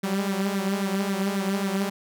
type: tone with flanger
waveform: sawtooth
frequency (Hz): 196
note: G3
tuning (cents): 0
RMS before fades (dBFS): -26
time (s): 0.03-1.9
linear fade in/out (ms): 10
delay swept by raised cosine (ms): 0.5 to 5.8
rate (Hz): 3.7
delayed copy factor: +0.65
effects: none

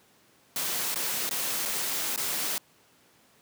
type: noise with dropouts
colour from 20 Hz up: white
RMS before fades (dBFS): -30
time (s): 0.56-2.58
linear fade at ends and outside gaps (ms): 1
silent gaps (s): 0.944-0.958 / 1.292-1.31 / 1.653-1.657 / 2.161-2.176
effects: pink hiss -61 dBFS RMS until 3.41 s + high-pass 150 Hz 12 dB/octave

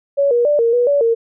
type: tone with pitch steps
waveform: sine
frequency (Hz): 562 / 478.2 / 588 / 463.6 / 485.8 / 571 / 459.9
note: C#5 / A#4 / D5 / A#4 / B4 / D5 / A#4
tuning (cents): +24 / +44 / +2 / -10 / -29 / -49 / -23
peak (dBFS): -11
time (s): 0.17-1.15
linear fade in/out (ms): 20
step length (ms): 140
effects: none

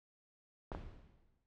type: clicks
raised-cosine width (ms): 1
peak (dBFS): -28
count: 2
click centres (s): 0.718 / 0.749
type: noise with exponential decay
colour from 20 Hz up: brown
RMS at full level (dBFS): -43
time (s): 0.72-1.46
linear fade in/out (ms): 0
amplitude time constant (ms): 160
effects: low-pass 4000 Hz 12 dB/octave

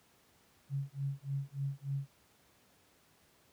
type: tone with tremolo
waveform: sine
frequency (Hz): 138.59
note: C#3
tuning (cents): 0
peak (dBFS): -31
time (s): 0.69-2.09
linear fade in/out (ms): 50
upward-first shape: sine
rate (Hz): 3.4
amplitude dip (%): 100
effects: pink hiss -67 dBFS RMS until 3.52 s + high-pass 80 Hz 12 dB/octave

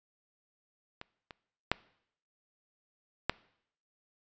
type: clicks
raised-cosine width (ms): 0.3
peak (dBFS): -26 / -29 / -9 / -10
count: 4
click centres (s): 1.014 / 1.308 / 1.716 / 3.296
effects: noise-tail reverb RT60 0.7 s tail -22 dB re dry + resampled to 16000 Hz

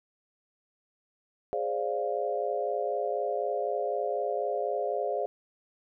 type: chord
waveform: sine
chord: D half-diminished seventh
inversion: second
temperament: equal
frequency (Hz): 415.3 / 523.3 / 587.3 / 698.5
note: Ab4 / C5 / D5 / F5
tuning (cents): 0 / 0 / 0 / 0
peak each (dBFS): -33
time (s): 1.53-5.26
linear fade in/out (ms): 0
effects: none

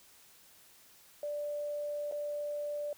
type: tone with dropouts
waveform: sine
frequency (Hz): 587.3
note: D5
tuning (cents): 0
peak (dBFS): -34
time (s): 1.23-2.93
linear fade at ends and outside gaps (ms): 2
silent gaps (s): 2.114-2.122
effects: white hiss -60 dBFS RMS until 2.97 s

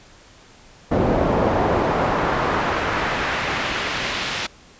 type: noise with band-pass filter sweep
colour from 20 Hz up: brown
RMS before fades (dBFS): -21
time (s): 0.91-4.47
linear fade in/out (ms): 10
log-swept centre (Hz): 480 to 3600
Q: 1
effects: pink hiss -48 dBFS RMS until 4.79 s + resampled to 16000 Hz

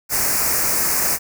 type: band-stop noise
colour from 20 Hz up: white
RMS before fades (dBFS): -19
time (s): 0.09-1.19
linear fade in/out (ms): 50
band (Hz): 2400 to 4800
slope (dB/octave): 48
effects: none

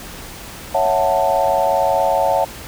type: chord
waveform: sine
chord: F# minor seventh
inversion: second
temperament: equal with one note detuned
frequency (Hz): 554.4 / 659.3 / 740 / 885.1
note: C#5 / E5 / F#5 / A5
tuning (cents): 0 / 0 / 0 / +10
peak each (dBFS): -19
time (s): 0.74-2.45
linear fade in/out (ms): 10
effects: pink hiss -34 dBFS RMS until 2.67 s

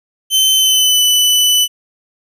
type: tone with pitch glide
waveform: sawtooth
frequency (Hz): 3076 to 2988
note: G7 to F#7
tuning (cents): -33 to +16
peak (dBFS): -6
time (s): 0.3-1.68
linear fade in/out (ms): 50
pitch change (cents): -51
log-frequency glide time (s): 0.54-1.03
effects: none

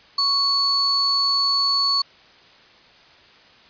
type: tone pair together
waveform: sine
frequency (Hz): 1108.7 / 4435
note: C#6 / C#8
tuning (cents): 0 / 0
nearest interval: 2 octaves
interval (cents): 2400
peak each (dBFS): -25 / -17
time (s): 0.18-2.02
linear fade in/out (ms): 5
effects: white hiss -50 dBFS RMS until 3.69 s + resampled to 11025 Hz

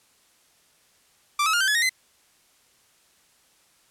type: tone with pitch steps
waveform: sawtooth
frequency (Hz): 1174.7 / 1288.4 / 1413.2 / 1550 / 1700.1 / 1864.7 / 2045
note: D6 / E6 / F6 / G6 / G#6 / A#6 / C7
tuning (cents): 0 / -40 / +20 / -20 / +40 / 0 / -40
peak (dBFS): -16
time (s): 1.39-1.894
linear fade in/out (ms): 5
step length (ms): 72
effects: white hiss -61 dBFS RMS until 3.9 s + low-pass 11000 Hz 12 dB/octave

